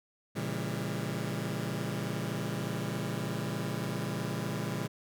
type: chord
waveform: sawtooth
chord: A# diminished seventh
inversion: none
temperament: just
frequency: 116.54 / 139.85 / 167.82 / 201.4 Hz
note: A#2 / C#3 / E3 / G3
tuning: 0 / +16 / +31 / +47 cents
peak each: -34 dBFS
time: 0.35-4.88 s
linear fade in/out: 20 ms
effects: none